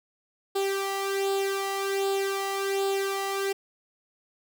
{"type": "tone with flanger", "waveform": "sawtooth", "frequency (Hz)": 392.1, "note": "G4", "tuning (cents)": 0, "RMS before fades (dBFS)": -28, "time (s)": [0.55, 3.53], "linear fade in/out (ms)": 10, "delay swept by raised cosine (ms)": [0.24, 1.02], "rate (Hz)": 1.3, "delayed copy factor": 0.65, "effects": []}